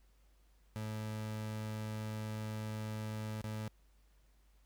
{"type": "tone with dropouts", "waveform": "30% pulse", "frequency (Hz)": 108.1, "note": "A2", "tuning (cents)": -30, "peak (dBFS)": -36, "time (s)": [0.76, 3.68], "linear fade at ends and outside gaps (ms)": 0, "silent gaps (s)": [3.415, 3.442], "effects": ["added 50 Hz sine -64 dBFS peak until 4.65 s", "pink hiss -75 dBFS RMS until 4.65 s"]}